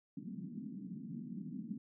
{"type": "band-pass noise", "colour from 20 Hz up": "white", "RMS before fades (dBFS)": -45, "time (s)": [0.17, 1.78], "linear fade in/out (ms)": 5, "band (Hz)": [160, 260], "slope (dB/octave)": 48, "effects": []}